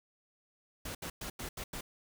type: noise bursts at uneven times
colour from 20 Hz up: pink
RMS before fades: -41 dBFS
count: 6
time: 0.85-0.95 / 1.02-1.1 / 1.21-1.3 / 1.39-1.49 / 1.57-1.64 / 1.73-1.81 s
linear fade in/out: 5 ms
effects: none